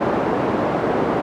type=band-pass noise; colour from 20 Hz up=pink; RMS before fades=-20 dBFS; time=0-1.22 s; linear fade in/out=20 ms; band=240 to 900 Hz; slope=12 dB/octave; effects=none